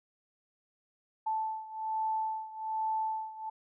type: beating tone pair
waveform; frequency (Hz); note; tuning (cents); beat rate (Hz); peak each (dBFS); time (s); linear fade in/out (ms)
sine; 877 / 878.2; A5 / A5; -6 / -4; 1.2; -33 / -36; 1.26-3.5; 10
effects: none